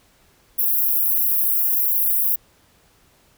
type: high-pass noise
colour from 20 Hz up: pink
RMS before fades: -19 dBFS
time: 0.58-2.36 s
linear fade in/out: 10 ms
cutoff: 12000 Hz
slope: 48 dB/octave
effects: pink hiss -57 dBFS RMS until 3.37 s